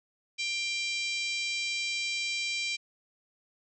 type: harmonic tone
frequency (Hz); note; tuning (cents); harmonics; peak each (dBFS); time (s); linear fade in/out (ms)
789; G5; +11; 3 / 4 / 5 / 6 / 7 / 8 / 9 / 10; -32 / -39 / -38 / -40 / -41 / -45 / -46 / -47; 0.38-2.77; 20
effects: none